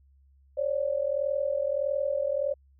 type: tone pair together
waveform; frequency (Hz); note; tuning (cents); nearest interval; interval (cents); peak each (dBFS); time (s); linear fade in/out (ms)
sine; 542.4 / 584; C#5 / D5; -38 / -10; minor second; 128; -28; 0.57-2.54; 10
effects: added 68 Hz sine -57 dBFS peak until 2.79 s

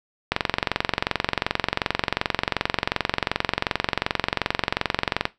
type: click train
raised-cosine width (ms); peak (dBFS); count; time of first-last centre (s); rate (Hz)
0.3; -3; 113; 0.32-5.254; 22.7
effects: noise-tail reverb RT60 0.2 s tail -17 dB re dry

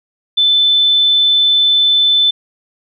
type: tone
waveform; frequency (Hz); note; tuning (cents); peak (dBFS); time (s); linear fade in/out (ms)
sine; 3520; A7; 0; -8; 0.37-2.31; 10
effects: none

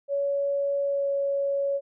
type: tone with pitch glide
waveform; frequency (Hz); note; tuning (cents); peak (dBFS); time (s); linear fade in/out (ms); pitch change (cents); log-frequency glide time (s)
sine; 562 to 558.1; C#5 to C#5; +24 to +12; -23; 0.08-1.81; 50; -12; 0.86-1.08
effects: none

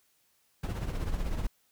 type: noise with tremolo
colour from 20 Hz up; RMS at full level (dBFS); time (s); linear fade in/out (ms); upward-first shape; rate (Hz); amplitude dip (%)
brown; -29; 0.63-1.47; 5; triangle; 16; 65
effects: white hiss -70 dBFS RMS until 1.71 s

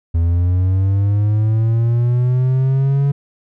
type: linear sweep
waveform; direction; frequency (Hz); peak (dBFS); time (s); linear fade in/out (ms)
triangle; up; 82.41 to 141.6; -10; 0.14-3.12; 10
effects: none

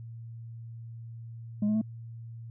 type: tone with pitch steps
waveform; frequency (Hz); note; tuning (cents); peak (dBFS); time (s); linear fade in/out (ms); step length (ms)
sine; 207.7 / 213.3 / 219; G#3 / G#3 / A3; 0 / +46 / -8; -21; 1.62-1.815; 5; 65
effects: tanh soft clip ceiling -23 dBFS + added 115 Hz sine -40 dBFS peak until 2.5 s

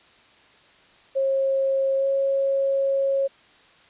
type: tone with pitch glide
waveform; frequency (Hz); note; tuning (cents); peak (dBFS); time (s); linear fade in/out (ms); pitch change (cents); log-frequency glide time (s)
sine; 540 to 546.3; C#5 to C#5; -45 to -25; -19; 1.15-3.28; 20; +20; 1.97-2.06
effects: white hiss -54 dBFS RMS until 3.89 s + resampled to 8000 Hz

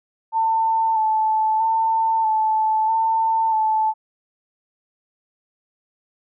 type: tone with vibrato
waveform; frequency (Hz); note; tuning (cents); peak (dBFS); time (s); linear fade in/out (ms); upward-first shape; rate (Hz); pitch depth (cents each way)
sine; 884; A5; +8; -16; 0.32-3.94; 50; square; 0.78; 22
effects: none

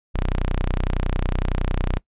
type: tone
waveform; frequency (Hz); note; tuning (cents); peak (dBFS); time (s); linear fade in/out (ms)
sawtooth; 30.87; B0; 0; -16; 0.14-1.99; 20
effects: noise-tail reverb RT60 0.1 s tail -22 dB re dry + resampled to 8000 Hz

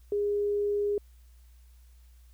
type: tone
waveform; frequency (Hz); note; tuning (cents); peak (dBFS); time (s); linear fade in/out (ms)
sine; 410; G#4; -22; -25; 0.12-0.98; 2
effects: added 60 Hz sine -52 dBFS peak until 2.33 s + white hiss -68 dBFS RMS until 2.33 s

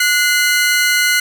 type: tone pair together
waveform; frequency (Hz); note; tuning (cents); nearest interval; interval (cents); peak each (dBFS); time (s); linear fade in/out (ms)
sawtooth; 1461 / 2066; F#6 / C7; -22 / -22; tritone; 600; -11; 0-1.2; 5
effects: none

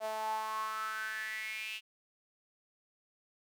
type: tone with high-pass filter sweep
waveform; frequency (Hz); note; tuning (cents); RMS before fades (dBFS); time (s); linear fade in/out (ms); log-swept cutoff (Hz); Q
sawtooth; 217.7; A3; -18; -38; 0-1.81; 50; 680 to 2800; 8.3
effects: none

